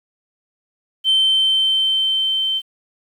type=tone with level ramp; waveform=sine; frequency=3100 Hz; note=G7; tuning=20 cents flat; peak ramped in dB=-10 to -17 dBFS; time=1.04-2.62 s; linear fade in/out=50 ms; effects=tanh soft clip ceiling -9 dBFS + 8-bit